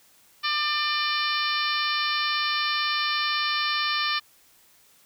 harmonic tone with a mistuned harmonic, 597 Hz, D5, 28 cents sharp, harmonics 2 / 3 / 4 / 5 / 6 / 7 / 8 / 9, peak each -28 / -30 / -31 / -32 / -33 / -33 / -34 / -35 dBFS, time 0.43-4.2 s, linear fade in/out 20 ms, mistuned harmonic 8, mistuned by -36 cents, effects white hiss -58 dBFS RMS until 5.05 s

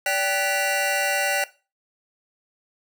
square tone cluster, 578 / 782 / 1488 / 1963 / 2756 Hz, D5 / G5 / F#6 / B6 / F7, -28 / -4 / +9 / -11 / -24 cents, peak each -28 dBFS, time 0.06-1.44 s, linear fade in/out 2 ms, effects noise-tail reverb RT60 0.3 s tail -17 dB re dry

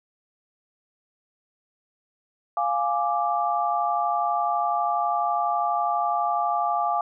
sine chord, D diminished, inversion first, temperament equal, 698.5 / 830.6 / 1174.7 Hz, F5 / Ab5 / D6, 0 / 0 / 0 cents, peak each -25 / -26 / -26 dBFS, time 2.57-7.01 s, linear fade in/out 2 ms, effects none

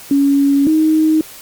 sine tone pair in turn, 279.9 / 313.5 Hz, C#4 / D#4, +17 / +13 cents, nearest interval major second, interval 196 cents, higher second, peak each -9 dBFS, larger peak neither, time 0.11-0.67 / 0.67-1.21 s, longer first, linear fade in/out 2 ms, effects white hiss -36 dBFS RMS until 1.41 s + Opus 48 kbps

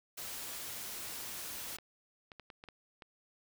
white noise, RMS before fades -43 dBFS, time 0.17-1.77 s, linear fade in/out 10 ms
clicks, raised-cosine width 0.3 ms, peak -33 dBFS, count 8, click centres 1.73 / 1.786 / 2.318 / 2.397 / 2.502 / 2.639 / 2.687 / 3.022 s
effects none

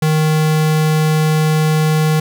square tone, 155.56 Hz, D#3, in tune, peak -12 dBFS, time 0.02-2.2 s, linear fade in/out 5 ms, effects none

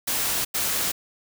white noise bursts at uneven times, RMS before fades -25 dBFS, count 2, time 0.07-0.45 / 0.54-0.92 s, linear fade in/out 10 ms, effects none

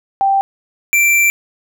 sine / square tone pair in turn, 784 / 2349 Hz, G5 / D7, 0 / 0 cents, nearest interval octave + perfect fifth, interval 1900 cents, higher second, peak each -10 dBFS, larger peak neither, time 0.21-0.41 / 0.93-1.3 s, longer second, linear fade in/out 0 ms, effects none

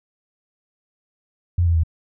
sine tone with pitch steps, 87.31 / 84.19 / 81.18 Hz, F2 / E2 / E2, 0 / +37 / -26 cents, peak -14 dBFS, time 1.58-1.835 s, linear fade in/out 5 ms, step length 85 ms, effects none

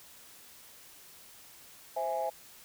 sine chord, C augmented, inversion none, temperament equal, 523.3 / 659.3 / 830.6 Hz, C5 / E5 / G#5, 0 / 0 / 0 cents, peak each -35 / -33 / -33 dBFS, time 1.96-2.3 s, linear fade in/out 10 ms, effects tanh soft clip ceiling -23 dBFS + white hiss -54 dBFS RMS until 2.64 s

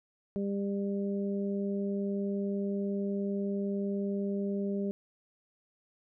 harmonic tone, 199.4 Hz, G3, 30 cents sharp, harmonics 1 / 2 / 3, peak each -31 / -35 / -42 dBFS, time 0.36-4.91 s, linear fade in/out 0 ms, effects none

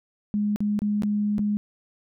sine tone with dropouts, 207.7 Hz, G#3, in tune, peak -21 dBFS, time 0.34-1.57 s, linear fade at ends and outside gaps 0 ms, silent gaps 0.56-0.605 / 0.791-0.819 / 1.022-1.034 / 1.382-1.392 s, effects none

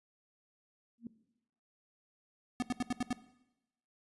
sine tone with exponential growth, 233.1 Hz, A#3, in tune, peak -36 dBFS, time 0.98-1.07 s, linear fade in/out 2 ms, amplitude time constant 18 ms
square tone bursts, 247.4 Hz, B3, 3 cents sharp, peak -31 dBFS, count 6, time 2.6-3.128 s, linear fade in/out 0 ms, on 23 ms, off 78 ms
effects noise-tail reverb RT60 0.9 s tail -17 dB re dry + resampled to 24000 Hz

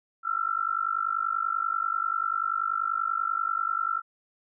sine tone with amplitude modulation, 1346 Hz, E6, 36 cents sharp, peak -21 dBFS, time 0.23-4.02 s, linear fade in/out 50 ms, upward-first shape sine, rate 50.3 Hz, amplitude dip 95%, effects none

